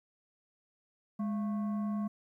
sine tone with frequency modulation, 207.7 Hz, G#3, in tune, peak -30 dBFS, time 1.19-2.08 s, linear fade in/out 10 ms, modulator 890 Hz, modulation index 0.33, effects tanh soft clip ceiling -26 dBFS + 12-bit

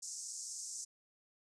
white band-pass noise, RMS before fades -45 dBFS, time 0.02-0.85 s, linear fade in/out 10 ms, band 5500 to 8300 Hz, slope 48 dB/octave, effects none

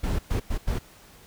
brown noise bursts at uneven times, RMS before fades -25 dBFS, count 4, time 0.03-0.19 / 0.3-0.4 / 0.5-0.58 / 0.67-0.79 s, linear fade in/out 10 ms, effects pink hiss -52 dBFS RMS until 1.26 s

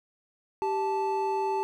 triangle tone pair together, 389.9 / 876 Hz, G4 / A5, -9 / -8 cents, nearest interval octave + major second, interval 1401 cents, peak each -27 / -26 dBFS, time 0.62-1.63 s, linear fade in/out 0 ms, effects none

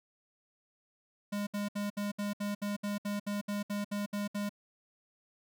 square tone bursts, 204.5 Hz, G#3, 26 cents flat, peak -33 dBFS, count 15, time 1.32-4.494 s, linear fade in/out 10 ms, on 150 ms, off 66 ms, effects none

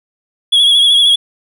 triangle tone with vibrato, 3346 Hz, G#7, 12 cents sharp, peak -5 dBFS, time 0.52-1.16 s, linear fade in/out 10 ms, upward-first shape triangle, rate 13 Hz, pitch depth 57 cents each way, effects none

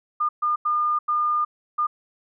sine tone bursts at uneven times, 1211 Hz, D#6, 47 cents flat, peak -19 dBFS, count 5, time 0.2-0.29 / 0.42-0.56 / 0.65-0.99 / 1.08-1.45 / 1.78-1.87 s, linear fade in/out 10 ms, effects none

